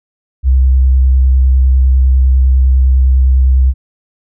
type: tone with vibrato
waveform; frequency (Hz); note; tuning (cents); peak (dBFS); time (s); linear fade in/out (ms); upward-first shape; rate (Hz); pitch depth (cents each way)
sine; 65; C2; -11; -5; 0.43-3.74; 50; square; 9.9; 11
effects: none